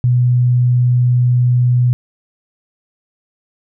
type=tone; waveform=sine; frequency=123.47 Hz; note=B2; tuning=in tune; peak=-9 dBFS; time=0.04-1.93 s; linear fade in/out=0 ms; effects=none